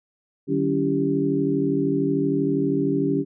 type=tone cluster; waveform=sine; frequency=150.1 / 189.1 / 281 / 333.9 / 393.9 Hz; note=D3 / F#3 / C#4 / E4 / G4; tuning=+38 / +38 / +24 / +22 / +8 cents; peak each=-28 / -29 / -22 / -29 / -25 dBFS; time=0.47-3.25 s; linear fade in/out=50 ms; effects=none